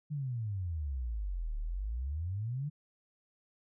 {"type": "exponential two-way sweep", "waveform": "sine", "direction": "down then up", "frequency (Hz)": [153.6, 36, 153.6], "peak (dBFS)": -33, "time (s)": [0.1, 2.7], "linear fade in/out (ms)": 20, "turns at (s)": 1.57, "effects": []}